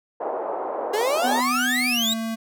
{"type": "band-pass noise", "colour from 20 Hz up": "pink", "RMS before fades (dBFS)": -28, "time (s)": [0.2, 1.41], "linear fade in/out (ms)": 10, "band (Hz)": [450, 900], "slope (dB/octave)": 24}
{"type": "exponential sweep", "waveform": "35% pulse", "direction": "up", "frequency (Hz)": [400, 3945], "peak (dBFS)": -19, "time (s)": [0.93, 2.14], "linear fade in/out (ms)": 10}
{"type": "tone with pitch glide", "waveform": "square", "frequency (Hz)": [249.3, 224.7], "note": ["B3", "A3"], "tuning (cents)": [16, 37], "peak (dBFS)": -26, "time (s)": [1.23, 2.36], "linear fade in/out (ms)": 20, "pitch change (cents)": -179, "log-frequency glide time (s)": [1.88, 2.06]}
{"effects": []}